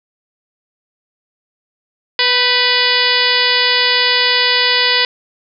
harmonic tone with a mistuned harmonic, 493 Hz, B4, 3 cents flat, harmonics 1 / 2 / 3 / 4 / 5 / 6 / 7 / 8 / 9 / 10, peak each -23 / -22 / -23 / -17 / -22 / -19 / -19 / -21 / -19 / -20 dBFS, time 2.19-5.05 s, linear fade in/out 2 ms, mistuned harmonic 3, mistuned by +47 cents, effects none

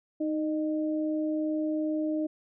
sine tone pair together, 310.4 / 612.1 Hz, D#4 / D#5, -4 / -28 cents, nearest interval octave, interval 1176 cents, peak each -27 / -34 dBFS, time 0.2-2.27 s, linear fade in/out 10 ms, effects none

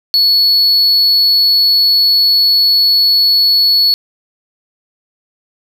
triangle tone, 4400 Hz, C#8, 14 cents flat, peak -6 dBFS, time 0.14-3.94 s, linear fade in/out 0 ms, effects none

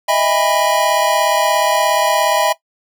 square chord, E major seventh, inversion third, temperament equal with one note detuned, 622.3 / 659.3 / 811.2 / 987.8 Hz, D#5 / E5 / G#5 / B5, 0 / 0 / -41 / 0 cents, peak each -19 dBFS, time 0.08-2.53 s, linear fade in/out 10 ms, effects noise-tail reverb RT60 0.1 s tail -17 dB re dry

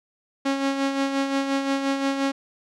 sawtooth tone with tremolo, 273.8 Hz, C#4, 21 cents flat, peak -16 dBFS, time 0.45-2.32 s, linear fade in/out 10 ms, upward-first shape sine, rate 5.7 Hz, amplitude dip 50%, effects low-pass 6000 Hz 12 dB/octave

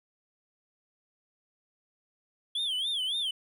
triangle tone with vibrato, 3300 Hz, G#7, 12 cents flat, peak -27 dBFS, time 2.55-3.31 s, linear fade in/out 5 ms, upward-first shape sine, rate 3.6 Hz, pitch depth 180 cents each way, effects none

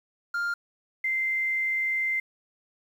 triangle / sine tone pair in turn, 1400 / 2083 Hz, F6 / C7, +4 / -8 cents, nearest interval perfect fifth, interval 688 cents, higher second, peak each -24 dBFS, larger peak neither, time 0.34-0.54 / 1.04-2.2 s, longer second, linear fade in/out 5 ms, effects 9-bit

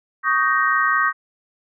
sine chord, Eb dominant seventh, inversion third, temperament just, 1120.1 / 1244.5 / 1555.6 / 1866.8 Hz, Db6 / Eb6 / G6 / Bb6, +18 / 0 / -14 / +2 cents, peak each -21 dBFS, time 0.23-1.13 s, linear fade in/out 50 ms, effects none

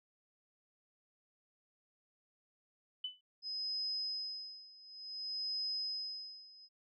sine tone with exponential decay, 3002 Hz, F#7, 24 cents sharp, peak -34 dBFS, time 3.04-3.21 s, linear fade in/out 5 ms, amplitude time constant 36 ms
sine tone with tremolo, 5060 Hz, D#8, 28 cents sharp, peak -35 dBFS, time 3.42-6.69 s, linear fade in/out 50 ms, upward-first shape sine, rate 0.56 Hz, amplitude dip 90%
effects none

